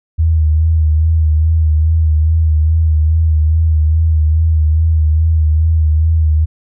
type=tone with vibrato; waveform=sine; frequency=79 Hz; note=D#2; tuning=27 cents sharp; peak=-8 dBFS; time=0.18-6.46 s; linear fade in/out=20 ms; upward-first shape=sine; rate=2.4 Hz; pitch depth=46 cents each way; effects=none